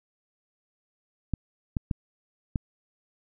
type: clicks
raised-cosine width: 5 ms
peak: -14 dBFS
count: 4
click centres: 1.337 / 1.768 / 1.912 / 2.558 s
effects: none